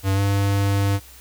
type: tone with pitch glide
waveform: square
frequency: 97 to 99.61 Hz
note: G2 to G2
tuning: -18 to +28 cents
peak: -18 dBFS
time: 0.03-1 s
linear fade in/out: 50 ms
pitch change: +46 cents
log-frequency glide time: 0.14-0.2 s
effects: added 63 Hz sine -47 dBFS peak until 1.2 s + white hiss -46 dBFS RMS until 1.2 s